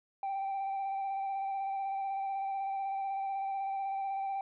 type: tone with vibrato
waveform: sine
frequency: 782 Hz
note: G5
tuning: 4 cents flat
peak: -30 dBFS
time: 0.23-4.41 s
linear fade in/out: 2 ms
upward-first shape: square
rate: 16 Hz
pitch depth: 15 cents each way
effects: tanh soft clip ceiling -31 dBFS